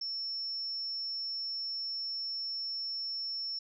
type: tone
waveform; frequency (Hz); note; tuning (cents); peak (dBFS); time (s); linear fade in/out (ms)
sine; 5400; E8; +41; -34; 0.01-3.59; 5
effects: none